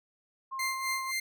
sine tone with vibrato, 1062 Hz, C6, 25 cents sharp, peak -34 dBFS, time 0.51-1.12 s, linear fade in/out 20 ms, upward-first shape sine, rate 7.1 Hz, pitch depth 9 cents each way
sawtooth tone with tremolo, 2095 Hz, C7, 2 cents sharp, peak -26 dBFS, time 0.59-1.2 s, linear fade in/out 5 ms, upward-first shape sine, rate 3.9 Hz, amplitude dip 70%
effects none

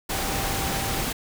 sine tone in noise, 784 Hz, G5, in tune, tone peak -34 dBFS, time 0.11-1.02 s, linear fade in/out 10 ms, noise pink, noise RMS -27 dBFS, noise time 0.09-1.13 s, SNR -10 dB, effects none

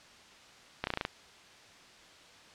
slowing click train, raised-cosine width 0.3 ms, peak -15 dBFS, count 7, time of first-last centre 0.84-1.051 s, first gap 31 ms, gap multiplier 1.05, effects white hiss -55 dBFS RMS until 2.54 s + low-pass 5000 Hz 12 dB/octave

